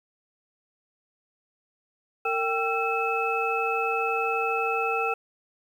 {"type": "tone cluster", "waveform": "sine", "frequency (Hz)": [456.5, 783, 1344, 2597], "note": ["A#4", "G5", "E6", "E7"], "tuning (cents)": [-36, -2, 33, -26], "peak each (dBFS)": -29, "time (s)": [2.25, 5.14], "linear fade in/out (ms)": 5, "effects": ["9-bit"]}